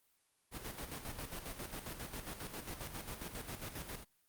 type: noise with tremolo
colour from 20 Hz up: pink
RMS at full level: -43 dBFS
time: 0.51-4.05 s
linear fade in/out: 50 ms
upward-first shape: square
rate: 7.4 Hz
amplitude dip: 55%
effects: white hiss -75 dBFS RMS until 4.28 s + Opus 32 kbps